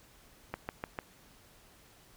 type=click train; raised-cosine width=0.5 ms; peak=-20 dBFS; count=4; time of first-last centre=0.54-0.988 s; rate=6.69 Hz; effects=pink hiss -60 dBFS RMS until 2.16 s